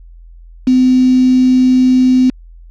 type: tone with quantisation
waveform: sine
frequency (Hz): 255.5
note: C4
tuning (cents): -41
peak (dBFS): -6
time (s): 0.67-2.3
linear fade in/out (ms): 5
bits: 4
effects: added 42 Hz sine -34 dBFS peak until 2.7 s + low-pass 4000 Hz 12 dB/octave